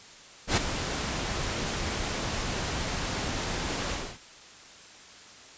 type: noise with ADSR envelope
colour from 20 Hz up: pink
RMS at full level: -21 dBFS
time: 0.47-4.19 s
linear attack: 100 ms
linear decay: 12 ms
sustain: -10 dB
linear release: 270 ms
effects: white hiss -49 dBFS RMS until 5.57 s + resampled to 16000 Hz